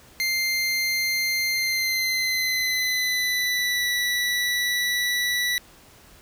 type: tone with pitch glide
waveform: 25% pulse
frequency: 2100 to 1959.4 Hz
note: C7 to B6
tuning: +6 to -14 cents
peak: -18 dBFS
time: 0.2-5.58 s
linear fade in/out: 0 ms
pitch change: -120 cents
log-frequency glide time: 1.5-3.88 s
effects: pink hiss -51 dBFS RMS until 6.21 s